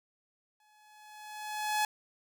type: tone with exponential growth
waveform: sawtooth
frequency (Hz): 849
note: G#5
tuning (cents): +38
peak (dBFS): -22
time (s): 0.6-1.85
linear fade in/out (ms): 2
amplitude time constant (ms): 270
effects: none